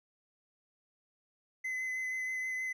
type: tone with vibrato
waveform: triangle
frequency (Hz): 2034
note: C7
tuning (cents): -50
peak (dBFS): -32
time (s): 1.64-2.73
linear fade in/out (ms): 10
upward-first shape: sine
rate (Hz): 6.3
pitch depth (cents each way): 14
effects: none